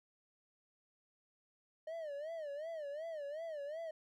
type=tone with vibrato; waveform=triangle; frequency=613 Hz; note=D#5; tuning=26 cents flat; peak=-39 dBFS; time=1.87-3.91 s; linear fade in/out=5 ms; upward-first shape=sine; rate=2.7 Hz; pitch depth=150 cents each way; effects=none